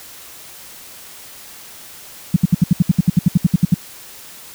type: tone bursts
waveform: sine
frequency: 174.5 Hz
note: F3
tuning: 1 cent flat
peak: -6 dBFS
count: 16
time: 2.34-3.743 s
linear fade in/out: 5 ms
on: 23 ms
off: 69 ms
effects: white hiss -38 dBFS RMS until 4.54 s